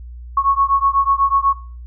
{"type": "beating tone pair", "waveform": "sine", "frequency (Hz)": [1100, 1108.1], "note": ["C#6", "C#6"], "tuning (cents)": [-14, -1], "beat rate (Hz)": 8.1, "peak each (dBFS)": -16, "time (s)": [0.37, 1.53], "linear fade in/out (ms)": 5, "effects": ["noise-tail reverb RT60 0.4 s tail -17 dB re dry", "added 60 Hz sine -31 dBFS peak until 1.86 s"]}